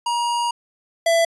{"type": "tone pair in turn", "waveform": "square", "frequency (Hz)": [950, 667.3], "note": ["A#5", "E5"], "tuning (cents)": [33, 21], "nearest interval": "tritone", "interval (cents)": 612, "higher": "first", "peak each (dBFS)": [-20, -15], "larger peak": "second", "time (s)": [[0.06, 0.51], [1.06, 1.25]], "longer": "first", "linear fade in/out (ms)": 5, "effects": ["resampled to 24000 Hz"]}